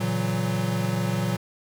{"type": "chord", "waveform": "square", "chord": "F# dominant seventh", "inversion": "first", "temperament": "equal with one note detuned", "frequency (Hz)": [116.54, 141.26, 164.81, 185], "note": ["A#2", "C#3", "E3", "F#3"], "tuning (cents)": [0, 33, 0, 0], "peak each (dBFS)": [-28, -33, -32, -28], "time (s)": [0, 1.37], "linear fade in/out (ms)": 10, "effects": []}